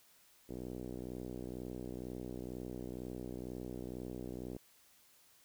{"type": "tone with low-pass filter", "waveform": "5% pulse", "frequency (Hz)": 62.1, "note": "B1", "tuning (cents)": 10, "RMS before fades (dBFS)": -44, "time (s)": [0.49, 4.57], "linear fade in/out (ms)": 5, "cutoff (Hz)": 360, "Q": 1.5, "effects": ["white hiss -66 dBFS RMS until 5.44 s"]}